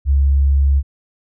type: tone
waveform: sine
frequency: 69.3 Hz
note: C#2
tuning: in tune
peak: -10 dBFS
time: 0.05-0.83 s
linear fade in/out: 50 ms
effects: none